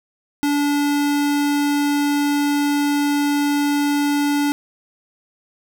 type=tone; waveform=square; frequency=288.8 Hz; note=D4; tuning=29 cents flat; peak=-17 dBFS; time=0.43-4.52 s; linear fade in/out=0 ms; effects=none